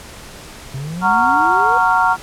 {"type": "exponential sweep", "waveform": "triangle", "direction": "up", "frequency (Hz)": [128.3, 500], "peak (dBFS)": -21, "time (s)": [0.74, 1.78], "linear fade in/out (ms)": 5}
{"type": "chord", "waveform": "sine", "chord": "Gb major seventh", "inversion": "none", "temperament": "just", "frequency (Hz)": [740, 925, 1110, 1387.5], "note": ["Gb5", "Bb5", "Db6", "F6"], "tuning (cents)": [0, -14, 2, -12], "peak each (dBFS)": [-18, -15, -19, -16], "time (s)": [1.01, 2.17], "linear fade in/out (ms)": 50}
{"effects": ["pink hiss -36 dBFS RMS until 2.22 s", "low-pass 11000 Hz 12 dB/octave"]}